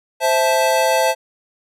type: chord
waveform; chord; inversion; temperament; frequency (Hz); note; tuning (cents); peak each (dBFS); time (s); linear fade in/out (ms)
square; A minor; first; equal with one note detuned; 523.3 / 659.3 / 874.4; C5 / E5 / A5; 0 / 0 / -11; -19; 0.2-1.15; 50
effects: resampled to 32000 Hz